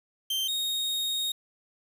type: tone pair in turn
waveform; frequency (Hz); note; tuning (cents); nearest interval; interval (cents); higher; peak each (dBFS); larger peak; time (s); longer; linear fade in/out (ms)
40% pulse; 3136 / 3729; G7 / A#7; 0 / 0; minor third; 300; second; -26; neither; 0.3-0.48 / 0.48-1.32; second; 5
effects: 9-bit